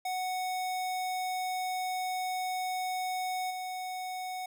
square tone with level steps, 740 Hz, F#5, in tune, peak -32 / -36 dBFS, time 0.05-4.46 s, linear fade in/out 5 ms, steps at 3.5 s, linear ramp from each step 10 ms, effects none

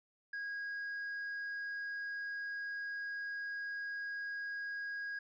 triangle tone with tanh clipping, 1642 Hz, G#6, 20 cents flat, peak -39 dBFS, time 0.33-5.19 s, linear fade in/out 5 ms, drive 7 dB, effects resampled to 16000 Hz

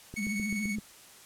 click train, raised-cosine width 3 ms, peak -28 dBFS, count 6, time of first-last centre 0.14-0.785 s, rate 7.75 Hz
45% pulse tone with tremolo, 2217 Hz, C#7, in tune, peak -33 dBFS, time 0.16-0.76 s, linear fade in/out 10 ms, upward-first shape square, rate 15 Hz, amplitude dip 35%
sine tone with vibrato, 207.7 Hz, G#3, in tune, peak -31 dBFS, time 0.17-0.8 s, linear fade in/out 20 ms, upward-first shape sine, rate 14 Hz, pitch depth 85 cents each way
effects white hiss -53 dBFS RMS until 1.25 s + low-pass 12000 Hz 12 dB/octave

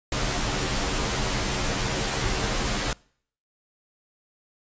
pink noise with comb filter, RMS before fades -26 dBFS, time 0.12-2.93 s, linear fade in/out 2 ms, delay 12 ms, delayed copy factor -0.9, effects noise-tail reverb RT60 0.6 s tail -26 dB re dry + resampled to 16000 Hz

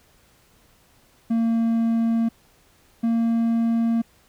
triangle tone pair in turn, 228.7 / 230 Hz, A#3 / A#3, -33 / -23 cents, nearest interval unison, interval 10 cents, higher second, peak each -16 dBFS, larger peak neither, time 1.3-2.29 / 3.03-4.02 s, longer neither, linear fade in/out 10 ms, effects pink hiss -58 dBFS RMS until 4.28 s

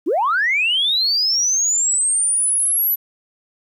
sine linear sweep, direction up, 261.6 to 12000 Hz, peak -14 dBFS, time 0.06-2.96 s, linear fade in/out 20 ms, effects tanh soft clip ceiling -10 dBFS + 9-bit

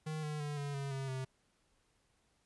square tone with pitch steps, 155.56 / 151.22 / 147 / 142.9 / 138.91 / 135.03 / 131.26 Hz, D#3 / D#3 / D3 / D3 / C#3 / C#3 / C3, 0 / -49 / +2 / -47 / +4 / -45 / +6 cents, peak -38 dBFS, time 0.06-1.25 s, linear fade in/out 10 ms, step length 170 ms, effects pink hiss -75 dBFS RMS until 2.45 s + resampled to 24000 Hz

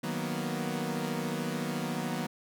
sawtooth chord, B major seventh, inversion first, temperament equal, 155.56 / 185 / 233.1 / 246.9 Hz, D#3 / F#3 / A#3 / B3, 0 / 0 / 0 / 0 cents, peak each -33 dBFS, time 0.03-2.27 s, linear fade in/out 10 ms, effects none

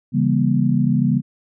sine chord, C# diminished seventh, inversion none, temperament just, 138.59 / 166.31 / 199.57 / 239.5 Hz, C#3 / E3 / G3 / Bb3, 0 / +16 / +31 / +47 cents, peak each -19 / -22 / -20 / -19 dBFS, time 0.12-1.22 s, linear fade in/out 50 ms, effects none

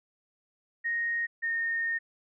sine tone pair in turn, 1864.7 / 1838 Hz, A#6 / A#6, 0 / -25 cents, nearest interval unison, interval 25 cents, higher first, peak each -27 dBFS, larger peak neither, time 0.84-1.27 / 1.42-1.99 s, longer second, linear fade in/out 20 ms, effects none

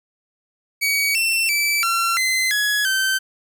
sawtooth tone with pitch steps, 2261 / 2693 / 2317 / 1360 / 2056 / 1681 / 1546 Hz, C#7 / E7 / D7 / F6 / C7 / G#6 / G6, +34 / +36 / -24 / -46 / -31 / +20 / -24 cents, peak -14 dBFS, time 0.81-3.19 s, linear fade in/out 20 ms, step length 340 ms, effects none

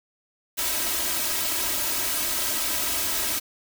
white noise with comb filter, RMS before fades -26 dBFS, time 0.57-3.4 s, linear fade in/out 20 ms, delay 3.1 ms, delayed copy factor +0.85, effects none

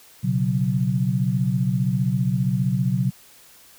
sine chord, B suspended second, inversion none, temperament equal, 123.47 / 138.59 / 185 Hz, B2 / C#3 / F#3, 0 / 0 / 0 cents, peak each -23 dBFS, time 0.23-3.11 s, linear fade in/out 20 ms, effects white hiss -50 dBFS RMS until 3.78 s

